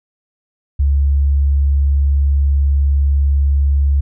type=tone; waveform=sine; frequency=70.1 Hz; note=C#2; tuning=20 cents sharp; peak=-10 dBFS; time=0.79-4.01 s; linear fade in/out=10 ms; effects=none